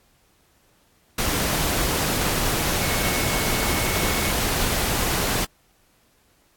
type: tone in noise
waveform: sine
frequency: 2200 Hz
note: C#7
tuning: 14 cents flat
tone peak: -31 dBFS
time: 2.81-4.32 s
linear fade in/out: 5 ms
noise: pink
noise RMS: -23 dBFS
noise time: 1.18-5.45 s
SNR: -11 dB
effects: pink hiss -61 dBFS RMS until 6.56 s + AAC 64 kbps